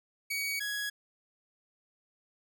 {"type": "tone pair in turn", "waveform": "sawtooth", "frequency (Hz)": [2255, 1668], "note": ["C#7", "G#6"], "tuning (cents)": [29, 7], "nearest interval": "perfect fourth", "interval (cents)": 522, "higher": "first", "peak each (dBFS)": [-28, -29], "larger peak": "first", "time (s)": [[0.3, 0.6], [0.6, 0.9]], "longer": "neither", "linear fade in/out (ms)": 10, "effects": []}